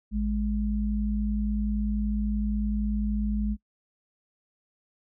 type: tone pair together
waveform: sine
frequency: 55.22 / 208.5 Hz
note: A1 / G#3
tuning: +7 / +7 cents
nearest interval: octave + major seventh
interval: 2300 cents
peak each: -27 dBFS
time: 0.11-3.57 s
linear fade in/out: 50 ms
effects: noise-tail reverb RT60 0.1 s tail -24 dB re dry